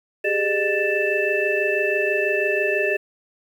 sine tone cluster, 391.3 / 417.4 / 608 / 1764 / 2646 Hz, G4 / G#4 / D#5 / A6 / E7, -3 / +9 / -40 / +4 / +6 cents, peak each -25 dBFS, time 0.24-2.97 s, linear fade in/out 10 ms, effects 8-bit

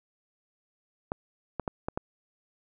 clicks, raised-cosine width 1 ms, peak -16 dBFS, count 5, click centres 1.119 / 1.597 / 1.678 / 1.885 / 1.975 s, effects none

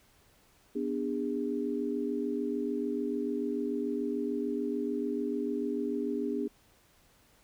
sine chord, G# diminished, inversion first, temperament equal with one note detuned, 246.9 / 293.7 / 406.8 Hz, B3 / D4 / G#4, 0 / 0 / -36 cents, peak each -34 dBFS, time 0.75-6.48 s, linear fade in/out 10 ms, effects pink hiss -64 dBFS RMS until 7.43 s

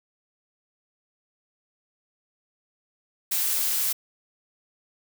blue noise, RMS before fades -25 dBFS, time 3.31-3.93 s, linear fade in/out 10 ms, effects none

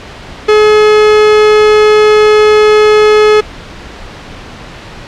45% pulse tone, 425.4 Hz, G#4, 42 cents sharp, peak -3 dBFS, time 0.48-3.41 s, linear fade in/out 10 ms, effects pink hiss -28 dBFS RMS until 5.07 s + low-pass 4000 Hz 12 dB/octave

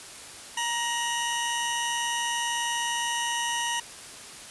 20% pulse tone pair together, 940.2 / 2960 Hz, A#5 / F#7, +15 / 0 cents, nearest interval octave + minor sixth, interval 1985 cents, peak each -23 / -26 dBFS, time 0.57-3.8 s, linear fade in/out 5 ms, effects white hiss -43 dBFS RMS until 4.5 s + resampled to 24000 Hz

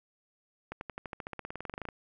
accelerating click train, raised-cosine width 0.5 ms, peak -23 dBFS, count 21, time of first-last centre 0.72-1.888 s, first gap 91 ms, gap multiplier 0.95, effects none

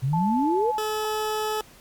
sine exponential sweep, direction up, 123.47 to 512 Hz, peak -21 dBFS, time 0.02-0.72 s, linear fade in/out 20 ms
sine tone with pitch glide, 872 to 860 Hz, A5 to A5, -16 to -40 cents, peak -24 dBFS, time 0.13-1.05 s, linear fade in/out 5 ms, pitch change -24 cents, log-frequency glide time 0.3-0.73 s
20% pulse tone, 430.2 Hz, A4, 39 cents flat, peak -20 dBFS, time 0.78-1.61 s, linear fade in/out 2 ms
effects pink hiss -51 dBFS RMS until 1.8 s + Opus 48 kbps

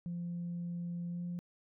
sine tone with pitch glide, 173.1 to 175.11 Hz, F3 to F3, -15 to +5 cents, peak -35 dBFS, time 0.06-1.39 s, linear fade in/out 0 ms, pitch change +20 cents, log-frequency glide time 1.09-1.23 s, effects tanh soft clip ceiling -33 dBFS

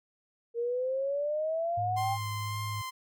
sine exponential sweep, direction up, 462.6 to 799 Hz, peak -28 dBFS, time 0.54-2.18 s, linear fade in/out 50 ms
sine tone, 105.6 Hz, G#2, 29 cents sharp, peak -34 dBFS, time 1.77-2.82 s, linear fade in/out 10 ms
sawtooth tone with vibrato, 1046.5 Hz, C6, in tune, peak -32 dBFS, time 1.96-2.91 s, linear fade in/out 20 ms, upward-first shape sine, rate 1.9 Hz, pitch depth 13 cents each way
effects none

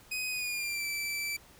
sawtooth tone with pitch glide, 2508 to 2327 Hz, D#7 to D7, +13 to -17 cents, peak -29 dBFS, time 0.11-1.37 s, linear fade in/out 10 ms, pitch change -130 cents, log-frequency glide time 0.3-0.85 s, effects pink hiss -57 dBFS RMS until 1.59 s

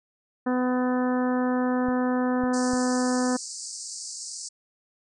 harmonic tone, 251.4 Hz, B3, 31 cents sharp, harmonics 1 / 2 / 3 / 4 / 5 / 6 / 7, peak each -23 / -29 / -33 / -35 / -37 / -39 / -40 dBFS, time 0.46-3.37 s, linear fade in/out 10 ms
clicks, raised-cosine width 5 ms, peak -26 dBFS, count 3, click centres 1.886 / 2.437 / 2.735 s
white band-pass noise, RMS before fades -37 dBFS, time 2.53-4.49 s, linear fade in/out 10 ms, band 4500 to 8800 Hz, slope 96 dB/octave
effects none

